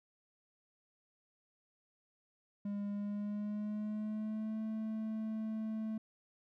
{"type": "tone with pitch glide", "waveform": "triangle", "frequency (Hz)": [203.2, 219], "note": ["G#3", "A3"], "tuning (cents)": [-38, -8], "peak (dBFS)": -34, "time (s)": [2.65, 5.98], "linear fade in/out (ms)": 5, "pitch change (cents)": 130, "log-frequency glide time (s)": [2.88, 4.61], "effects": []}